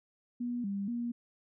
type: tone with pitch steps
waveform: sine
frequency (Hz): 242.2 / 199 / 237.9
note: B3 / G3 / A#3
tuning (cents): -34 / +26 / +35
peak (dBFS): -32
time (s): 0.4-1.12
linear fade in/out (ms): 10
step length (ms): 240
effects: none